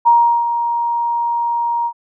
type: tone with ADSR envelope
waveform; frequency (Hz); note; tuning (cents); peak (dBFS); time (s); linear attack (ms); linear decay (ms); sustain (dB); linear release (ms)
sine; 941; A#5; +16; -6; 0.05-1.93; 23; 370; -9; 72
effects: none